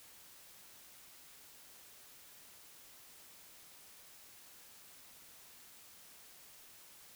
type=silence; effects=white hiss -58 dBFS RMS until 7.15 s